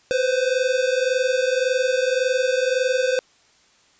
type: tone pair together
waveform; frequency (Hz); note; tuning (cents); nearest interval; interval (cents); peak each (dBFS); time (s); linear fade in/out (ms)
square; 502 / 523.8; B4 / C5; +28 / +2; minor second; 74; -22; 0.11-3.19; 0
effects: white hiss -57 dBFS RMS until 3.99 s + resampled to 16000 Hz